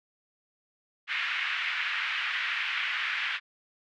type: band-pass noise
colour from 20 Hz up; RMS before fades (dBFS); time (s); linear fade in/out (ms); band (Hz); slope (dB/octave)
pink; -31; 1.07-3.4; 50; 1600 to 2800; 24
effects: none